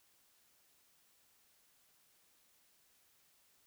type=silence; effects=white hiss -71 dBFS RMS until 3.66 s